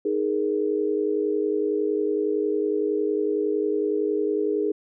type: chord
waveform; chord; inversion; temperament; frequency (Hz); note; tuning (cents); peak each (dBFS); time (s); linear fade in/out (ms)
sine; D# suspended fourth; none; equal; 311.1 / 415.3 / 466.2; D#4 / G#4 / A#4; 0 / 0 / 0; -27 / -23 / -29; 0.05-4.72; 5
effects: none